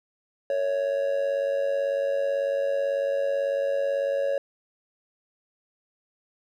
triangle tone with amplitude modulation, 556 Hz, C#5, 5 cents sharp, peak -18 dBFS, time 0.5-4.38 s, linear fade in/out 2 ms, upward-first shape sine, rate 98.1 Hz, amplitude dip 65%, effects none

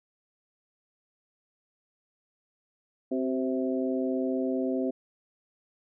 harmonic tone with a mistuned harmonic, 130.81 Hz, C3, in tune, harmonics 2 / 3 / 4 / 5, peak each -28 / -32 / -34 / -36 dBFS, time 3.11-4.91 s, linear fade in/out 10 ms, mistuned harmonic 3, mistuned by -44 cents, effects none

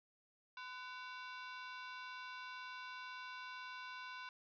sawtooth ring-modulated tone, 1254 Hz, D#6, 13 cents sharp, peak -40 dBFS, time 0.57-4.29 s, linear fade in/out 2 ms, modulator 239 Hz, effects resampled to 11025 Hz + 13-bit

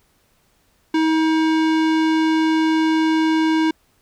square tone with low-pass filter, 318.2 Hz, D#4, 39 cents sharp, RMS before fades -17 dBFS, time 0.94-3.71 s, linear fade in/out 5 ms, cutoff 3900 Hz, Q 0.73, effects pink hiss -61 dBFS RMS until 4.01 s

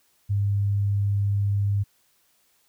sine tone, 100.8 Hz, G2, 49 cents sharp, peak -20 dBFS, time 0.29-1.84 s, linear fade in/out 20 ms, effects white hiss -65 dBFS RMS until 2.68 s

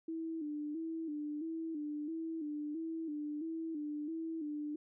sine tone with vibrato, 311.1 Hz, D#4, in tune, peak -37 dBFS, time 0.08-4.76 s, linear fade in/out 5 ms, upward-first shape square, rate 1.5 Hz, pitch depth 78 cents each way, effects none

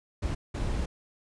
brown noise bursts at uneven times, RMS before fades -30 dBFS, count 2, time 0.22-0.35 / 0.54-0.86 s, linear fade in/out 10 ms, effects resampled to 22050 Hz

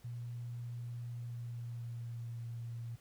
sine tone with pitch glide, 119.8 to 117.13 Hz, A#2 to A#2, +48 to +9 cents, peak -40 dBFS, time 0.04-2.96 s, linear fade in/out 10 ms, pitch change -39 cents, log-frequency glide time 1.08-2.29 s, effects pink hiss -66 dBFS RMS until 3 s

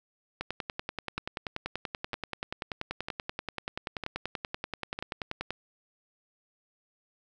two click trains, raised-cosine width 0.3 ms, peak -17 / -18 dBFS, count 54 / 5, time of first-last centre 0.41-5.506 / 1.18-4.99 s, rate 10.4 / 1.05 Hz, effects none

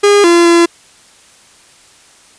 45% pulse tone with pitch steps, 407.9 / 342.8 / 340.4 Hz, G#4 / F4 / F4, -31 / -32 / -44 cents, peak -5 dBFS, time 0.03-0.66 s, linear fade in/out 10 ms, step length 210 ms, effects white hiss -44 dBFS RMS until 2.38 s + resampled to 22050 Hz

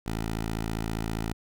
10% pulse tone, 55 Hz, A1, in tune, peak -21 dBFS, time 0.06-1.33 s, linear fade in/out 5 ms, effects none

